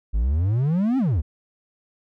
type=exponential two-way sweep; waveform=triangle; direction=up then down; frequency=49 to 277.2 to 64.9 Hz; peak=-16 dBFS; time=0.13-1.22 s; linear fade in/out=20 ms; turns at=0.98 s; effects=none